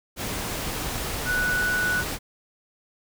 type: tone in noise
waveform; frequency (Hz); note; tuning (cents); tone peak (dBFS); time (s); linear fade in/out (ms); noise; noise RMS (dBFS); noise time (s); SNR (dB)
sine; 1478; F#6; -2; -22; 1.25-2.04; 50; pink; -30; 0.16-2.19; +5
effects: none